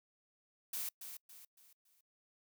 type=noise with echo; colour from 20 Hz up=blue; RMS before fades=-40 dBFS; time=0.73-0.89 s; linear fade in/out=5 ms; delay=280 ms; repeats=4; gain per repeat=-8 dB; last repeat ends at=2.01 s; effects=noise-tail reverb RT60 0.1 s tail -26 dB re dry